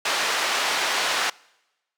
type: band-pass noise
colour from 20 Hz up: pink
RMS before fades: -24 dBFS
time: 0.05-1.3 s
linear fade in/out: 5 ms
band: 810 to 5600 Hz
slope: 12 dB/octave
effects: noise-tail reverb RT60 1.0 s tail -25 dB re dry